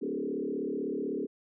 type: tone with frequency modulation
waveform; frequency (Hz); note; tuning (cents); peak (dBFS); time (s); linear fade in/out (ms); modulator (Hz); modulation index
sine; 340; F4; -46; -30; 0.01-1.27; 20; 36; 3
effects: none